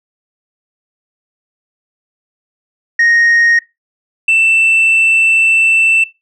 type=tone pair in turn; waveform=sine; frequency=1864.7 / 2666 Hz; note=A#6 / E7; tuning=0 / +19 cents; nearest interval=tritone; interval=619 cents; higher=second; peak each=-5 dBFS; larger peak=neither; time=2.99-3.59 / 4.28-6.04 s; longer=second; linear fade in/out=5 ms; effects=noise-tail reverb RT60 0.2 s tail -19 dB re dry + tanh soft clip ceiling -5 dBFS